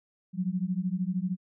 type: beating tone pair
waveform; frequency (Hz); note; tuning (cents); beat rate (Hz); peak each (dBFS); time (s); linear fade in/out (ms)
sine; 177.1 / 190.1; F3 / F#3; +24 / +47; 13; -30; 0.33-1.37; 50
effects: none